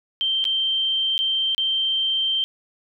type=tone with dropouts; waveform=sine; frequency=3136 Hz; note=G7; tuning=in tune; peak=-19 dBFS; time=0.21-2.44 s; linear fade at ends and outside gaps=0 ms; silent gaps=0.442-0.452 / 1.179-1.19 / 1.548-1.58 s; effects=none